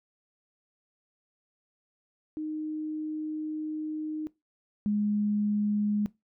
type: tone pair in turn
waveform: sine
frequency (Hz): 308.9 / 208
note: D#4 / G#3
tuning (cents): -12 / +3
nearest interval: perfect fifth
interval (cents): 685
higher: first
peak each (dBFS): -31 / -24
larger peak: second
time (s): 2.37-4.27 / 4.86-6.06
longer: first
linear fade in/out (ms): 0
effects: noise-tail reverb RT60 0.2 s tail -20 dB re dry